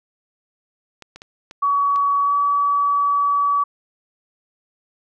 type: clicks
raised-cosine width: 0.2 ms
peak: -21 dBFS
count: 5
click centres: 1.023 / 1.16 / 1.219 / 1.511 / 1.96 s
type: tone with pitch glide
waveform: sine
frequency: 1131 to 1142.8 Hz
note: C#6 to D6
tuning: +34 to -48 cents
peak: -15 dBFS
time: 1.62-3.64 s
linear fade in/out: 10 ms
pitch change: +18 cents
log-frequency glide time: 2.23-2.33 s
effects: none